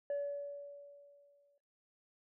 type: tone with exponential decay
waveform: sine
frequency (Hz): 571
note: D5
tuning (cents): -49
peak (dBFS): -31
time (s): 0.1-1.58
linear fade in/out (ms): 2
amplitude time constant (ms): 320
effects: noise-tail reverb RT60 0.6 s tail -22 dB re dry + tanh soft clip ceiling -32 dBFS